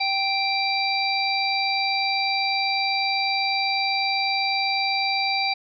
harmonic tone, 784 Hz, G5, in tune, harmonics 1 / 3 / 5 / 6, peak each -25 / -25 / -30 / -27 dBFS, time 0-5.54 s, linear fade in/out 10 ms, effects none

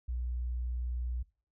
sine tone, 60.9 Hz, B1, 24 cents flat, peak -32 dBFS, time 0.08-1.23 s, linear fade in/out 10 ms, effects noise-tail reverb RT60 0.4 s tail -22 dB re dry

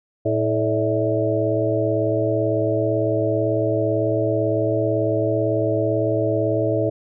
sine tone cluster, 112.3 / 323.6 / 431 / 571 / 649 Hz, A2 / E4 / A4 / D5 / E5, +36 / -32 / -36 / -49 / -27 cents, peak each -24 dBFS, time 0.25-6.9 s, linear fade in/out 10 ms, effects none

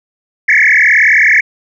sine tone with frequency modulation, 1975.5 Hz, B6, in tune, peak -4 dBFS, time 0.48-1.41 s, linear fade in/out 10 ms, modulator 39 Hz, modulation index 7.4, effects tanh soft clip ceiling 0 dBFS

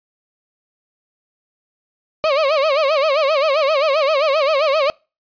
35% pulse tone with vibrato, 587.3 Hz, D5, in tune, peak -12 dBFS, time 2.24-4.9 s, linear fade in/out 0 ms, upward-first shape sine, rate 7.6 Hz, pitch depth 160 cents each way, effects noise-tail reverb RT60 0.3 s tail -26 dB re dry + resampled to 11025 Hz

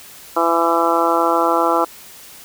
harmonic tone, 167.6 Hz, E3, 29 cents sharp, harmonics 2 / 3 / 4 / 5 / 6 / 7 / 8, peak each -21 / -21 / -21 / -21 / -21 / -21 / -21 dBFS, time 0.36-1.85 s, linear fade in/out 10 ms, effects white hiss -40 dBFS RMS until 2.44 s

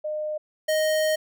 sine / square tone pair in turn, 610 / 622.5 Hz, D#5 / D#5, -34 / +1 cents, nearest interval unison, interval 35 cents, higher second, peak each -26 / -21 dBFS, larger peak second, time 0.04-0.38 / 0.68-1.16 s, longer second, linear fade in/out 10 ms, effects none

